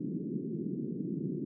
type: band-pass noise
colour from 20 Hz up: pink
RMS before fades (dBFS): -36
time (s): 0-1.45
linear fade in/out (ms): 10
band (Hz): 150 to 370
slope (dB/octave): 48
effects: none